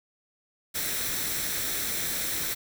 white noise with comb filter, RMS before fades -30 dBFS, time 0.74-2.55 s, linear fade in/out 20 ms, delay 0.52 ms, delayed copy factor +0.5, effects none

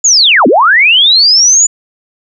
sine linear two-way sweep, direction down then up, 7040 to 207.7 to 7040 Hz, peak -3 dBFS, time 0.04-1.67 s, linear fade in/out 10 ms, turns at 0.47 s, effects none

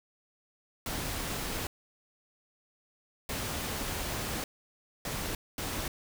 pink noise bursts at uneven times, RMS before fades -35 dBFS, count 4, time 0.86-1.67 / 3.29-4.44 / 5.05-5.35 / 5.58-5.88 s, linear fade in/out 2 ms, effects none

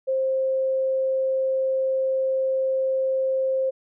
sine tone, 528 Hz, C5, 16 cents sharp, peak -20 dBFS, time 0.07-3.71 s, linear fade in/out 20 ms, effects none

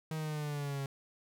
45% pulse linear sweep, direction down, 158.8 to 136.5 Hz, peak -35 dBFS, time 0.11-0.86 s, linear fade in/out 2 ms, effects none

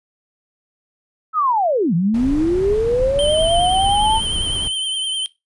sine linear two-way sweep, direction down then up, 1318.5 to 159.6 to 902 Hz, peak -14 dBFS, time 1.33-4.21 s, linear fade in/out 50 ms, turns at 1.94 s
brown noise, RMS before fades -26 dBFS, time 2.14-4.68 s, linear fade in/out 5 ms
square tone with vibrato, 3100 Hz, G7, 20 cents flat, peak -20 dBFS, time 3.19-5.26 s, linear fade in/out 0 ms, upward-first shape triangle, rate 9.8 Hz, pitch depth 48 cents each way
effects noise-tail reverb RT60 0.2 s tail -18 dB re dry + resampled to 24000 Hz

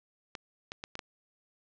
clicks, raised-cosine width 0.2 ms, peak -21 dBFS, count 5, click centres 0.352 / 0.719 / 0.839 / 0.954 / 0.992 s, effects low-pass 6000 Hz 12 dB/octave

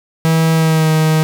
45% pulse tone with pitch glide, 161.8 to 157.28 Hz, E3 to D#3, -32 to +19 cents, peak -10 dBFS, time 0.25-1.23 s, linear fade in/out 0 ms, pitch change -49 cents, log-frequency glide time 0.54-0.9 s, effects 8-bit

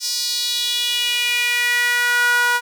sawtooth tone with high-pass filter sweep, 484.4 Hz, B4, 34 cents flat, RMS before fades -19 dBFS, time 0-2.61 s, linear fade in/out 50 ms, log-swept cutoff 5200 to 1200 Hz, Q 4, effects none

